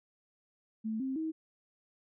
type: tone with pitch steps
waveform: sine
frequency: 220 / 264.7 / 318.4 Hz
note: A3 / C4 / D#4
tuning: 0 / +20 / +40 cents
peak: -32 dBFS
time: 0.84-1.32 s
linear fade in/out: 20 ms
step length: 160 ms
effects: none